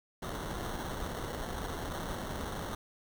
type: noise with sample-and-hold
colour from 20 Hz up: pink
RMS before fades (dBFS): -38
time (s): 0.22-2.75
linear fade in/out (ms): 5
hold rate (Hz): 2450
effects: none